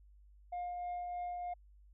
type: tone with tremolo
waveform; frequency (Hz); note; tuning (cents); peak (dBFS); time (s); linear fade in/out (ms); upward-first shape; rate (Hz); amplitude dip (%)
sine; 710; F5; +28; -34; 0.52-1.54; 10; triangle; 3.2; 35
effects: tanh soft clip ceiling -36 dBFS + added 50 Hz sine -58 dBFS peak until 1.93 s